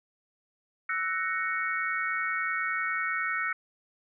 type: chord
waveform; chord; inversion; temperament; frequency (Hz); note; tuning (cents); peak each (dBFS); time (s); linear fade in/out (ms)
sine; F# dominant seventh; third; equal with one note detuned; 1318.5 / 1488.6 / 1864.7 / 2217; E6 / F#6 / A#6 / C#7; 0 / +10 / 0 / 0; -33; 0.89-3.53; 5
effects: none